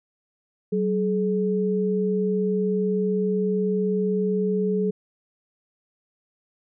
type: tone pair together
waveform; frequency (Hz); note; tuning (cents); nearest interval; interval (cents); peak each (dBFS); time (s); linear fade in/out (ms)
sine; 189.3 / 425.2; F#3 / G#4; +40 / +41; octave + major second; 1401; -23; 0.72-4.91; 10
effects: none